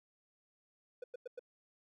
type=tone bursts; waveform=triangle; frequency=493.9 Hz; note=B4; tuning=in tune; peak=-39 dBFS; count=4; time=1.02-1.394 s; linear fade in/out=5 ms; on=20 ms; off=98 ms; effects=none